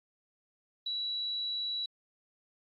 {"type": "tone", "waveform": "sine", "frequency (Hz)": 3921, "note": "B7", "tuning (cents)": -13, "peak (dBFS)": -32, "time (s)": [0.86, 1.86], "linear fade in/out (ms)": 5, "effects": ["AAC 48 kbps"]}